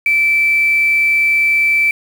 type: tone with quantisation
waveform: sine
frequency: 2325 Hz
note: D7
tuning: 18 cents flat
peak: -10 dBFS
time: 0.06-1.91 s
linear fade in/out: 2 ms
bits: 5
effects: none